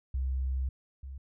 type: tone pair in turn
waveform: sine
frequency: 65.41 / 67.13 Hz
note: C2 / C2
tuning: 0 / +45 cents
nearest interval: unison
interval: 45 cents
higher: second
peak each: -28 / -39 dBFS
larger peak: first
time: 0.14-0.69 / 1.03-1.18 s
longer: first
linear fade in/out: 5 ms
effects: none